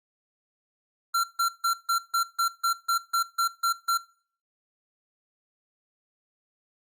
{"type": "tone bursts", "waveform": "square", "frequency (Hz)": 1365, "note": "F6", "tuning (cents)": -40, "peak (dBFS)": -22, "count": 12, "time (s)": [1.14, 3.978], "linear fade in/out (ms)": 10, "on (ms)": 99, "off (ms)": 150, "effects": ["noise-tail reverb RT60 0.5 s tail -22 dB re dry", "Opus 48 kbps"]}